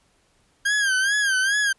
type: tone with vibrato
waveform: 40% pulse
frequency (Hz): 1600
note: G6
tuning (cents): +35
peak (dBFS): -18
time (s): 0.65-1.73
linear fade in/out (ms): 10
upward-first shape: sine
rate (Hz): 2.4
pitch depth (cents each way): 100
effects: pink hiss -63 dBFS RMS until 1.78 s + resampled to 24000 Hz